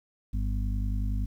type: harmonic tone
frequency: 50.6 Hz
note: G#1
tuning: 44 cents flat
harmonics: 1 / 2 / 4 / 5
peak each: -27 / -33 / -39 / -41 dBFS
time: 0.33-1.26 s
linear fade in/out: 10 ms
effects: 10-bit